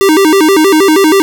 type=tone with vibrato; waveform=square; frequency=349.2 Hz; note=F4; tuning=in tune; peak=-5 dBFS; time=0.01-1.22 s; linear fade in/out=0 ms; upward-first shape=square; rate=6.3 Hz; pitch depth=200 cents each way; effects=none